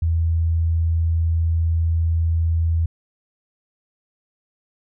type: tone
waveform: sine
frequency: 82.41 Hz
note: E2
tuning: in tune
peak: -16 dBFS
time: 0.02-2.86 s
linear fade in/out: 5 ms
effects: none